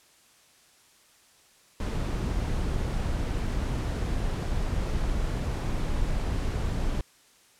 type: noise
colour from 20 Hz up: brown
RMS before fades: -28 dBFS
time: 1.8-7.01 s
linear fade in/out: 2 ms
effects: white hiss -59 dBFS RMS until 7.59 s + low-pass 10000 Hz 12 dB/octave